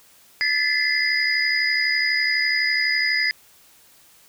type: tone cluster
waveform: sine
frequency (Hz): 1740 / 2005 / 2077 / 4941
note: A6 / B6 / C7 / D#8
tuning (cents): -20 / +26 / -13 / -13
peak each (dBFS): -24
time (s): 0.41-3.31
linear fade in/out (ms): 0
effects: white hiss -53 dBFS RMS until 4.28 s